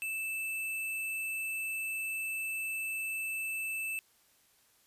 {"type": "tone with sample-and-hold", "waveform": "sine", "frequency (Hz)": 2637, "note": "E7", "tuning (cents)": 0, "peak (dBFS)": -33, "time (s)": [0.02, 3.99], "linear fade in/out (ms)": 0, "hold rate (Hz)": 11025, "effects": ["white hiss -67 dBFS RMS until 4.86 s", "resampled to 32000 Hz"]}